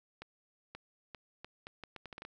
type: accelerating click train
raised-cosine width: 0.3 ms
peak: -29 dBFS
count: 12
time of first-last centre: 0.22-2.25 s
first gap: 530 ms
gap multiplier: 0.75
effects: none